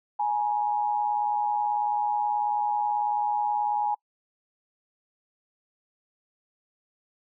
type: tone pair together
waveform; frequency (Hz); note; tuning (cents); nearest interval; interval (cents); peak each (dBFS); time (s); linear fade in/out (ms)
sine; 836 / 954.4; G#5 / A#5; +11 / +41; major second; 230; -24 / -30; 0.19-3.95; 10
effects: noise-tail reverb RT60 0.1 s tail -26 dB re dry